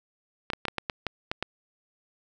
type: clicks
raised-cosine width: 0.3 ms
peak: -12 dBFS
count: 9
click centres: 0.502 / 0.534 / 0.653 / 0.683 / 0.783 / 0.898 / 1.067 / 1.315 / 1.426 s
effects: none